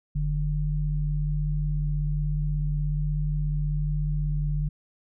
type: tone pair together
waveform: sine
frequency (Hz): 44.44 / 149.8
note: F1 / D3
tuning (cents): +31 / +35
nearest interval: octave + major sixth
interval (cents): 2104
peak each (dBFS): -26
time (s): 0.15-4.69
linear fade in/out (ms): 10
effects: none